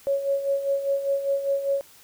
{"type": "tone with tremolo", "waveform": "sine", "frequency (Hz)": 554.4, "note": "C#5", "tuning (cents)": 0, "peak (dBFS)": -19, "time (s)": [0.07, 1.81], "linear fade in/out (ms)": 0, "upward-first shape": "sine", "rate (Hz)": 5, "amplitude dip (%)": 65, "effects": ["white hiss -52 dBFS RMS until 2.03 s"]}